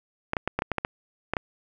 clicks, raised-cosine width 0.5 ms, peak -10 dBFS, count 10, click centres 0.334 / 0.368 / 0.476 / 0.59 / 0.621 / 0.717 / 0.783 / 0.849 / 1.336 / 1.368 s, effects none

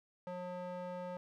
square tone with band-pass filter, 180 Hz, F#3, 47 cents flat, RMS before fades -43 dBFS, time 0.27-1.17 s, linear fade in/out 0 ms, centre 670 Hz, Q 1.7, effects none

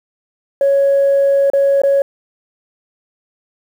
sine tone with dropouts, 555 Hz, C#5, 2 cents sharp, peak -8 dBFS, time 0.61-2.02 s, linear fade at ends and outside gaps 2 ms, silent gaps 1.501-1.534 / 1.818-1.835 s, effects tanh soft clip ceiling -6 dBFS + 7-bit

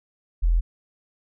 sine tone, 42 Hz, E1, 33 cents sharp, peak -16 dBFS, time 0.42-0.61 s, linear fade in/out 20 ms, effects none

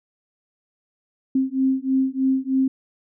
sine beating tone pair, 263 / 266.2 Hz, C4 / C4, +9 / +30 cents, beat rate 3.2 Hz, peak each -21 dBFS, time 1.35-2.68 s, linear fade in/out 5 ms, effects none

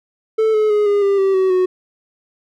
triangle tone with pitch steps, 440 / 429 / 418.2 / 407.7 / 397.5 / 387.5 / 377.8 / 368.3 Hz, A4 / A4 / G#4 / G#4 / G4 / G4 / F#4 / F#4, 0 / -44 / +12 / -32 / +24 / -20 / +36 / -8 cents, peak -10 dBFS, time 0.38-1.66 s, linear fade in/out 10 ms, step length 160 ms, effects none

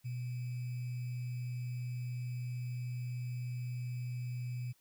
sine tone with sample-and-hold, 123.47 Hz, B2, in tune, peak -36 dBFS, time 0.04-4.73 s, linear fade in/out 20 ms, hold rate 2450 Hz, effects white hiss -71 dBFS RMS until 4.8 s

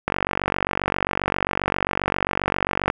click train, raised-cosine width 0.5 ms, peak -5 dBFS, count 135, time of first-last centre 0.08-2.901 s, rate 47.5 Hz, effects none

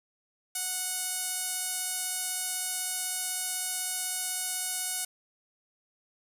sawtooth tone with band-pass filter, 736 Hz, F#5, 9 cents flat, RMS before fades -33 dBFS, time 0.55-5.05 s, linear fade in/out 5 ms, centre 9700 Hz, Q 1.7, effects none

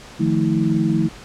sine tone cluster, 153.2 / 174.1 / 219 / 322 Hz, D#3 / F3 / A3 / E4, -27 / -5 / -8 / -41 cents, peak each -21 dBFS, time 0.19-1.09 s, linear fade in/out 20 ms, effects pink hiss -40 dBFS RMS until 1.24 s + low-pass 7000 Hz 12 dB/octave

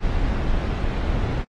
brown noise, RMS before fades -22 dBFS, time 0-1.45 s, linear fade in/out 50 ms, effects low-pass 4000 Hz 12 dB/octave + AAC 32 kbps

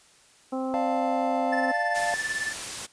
harmonic tone, 261.6 Hz, C4, in tune, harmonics 1 / 2 / 3 / 4 / 5, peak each -29 / -32 / -35 / -42 / -42 dBFS, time 0.52-1.72 s, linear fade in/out 10 ms
triangle chord, D minor, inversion none, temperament equal with one note detuned, 592.1 / 698.5 / 880 Hz, D5 / F5 / A5, +14 / 0 / 0 cents, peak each -31 / -25 / -30 dBFS, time 0.74-2.14 s, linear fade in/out 0 ms
triangle tone with tremolo, 1758 Hz, A6, 2 cents flat, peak -23 dBFS, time 1.52-2.53 s, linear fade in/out 10 ms, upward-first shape sine, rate 18 Hz, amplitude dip 70%
white noise, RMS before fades -34 dBFS, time 1.94-2.87 s, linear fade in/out 20 ms
effects white hiss -57 dBFS RMS until 2.92 s + resampled to 22050 Hz

